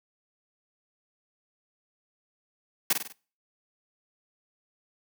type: noise with echo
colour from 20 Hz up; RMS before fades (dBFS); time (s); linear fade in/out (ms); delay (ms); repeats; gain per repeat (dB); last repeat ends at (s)
white; -22; 2.9-2.93; 5; 49; 4; -6; 3.126
effects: noise-tail reverb RT60 0.4 s tail -23 dB re dry + high-pass 150 Hz 12 dB/octave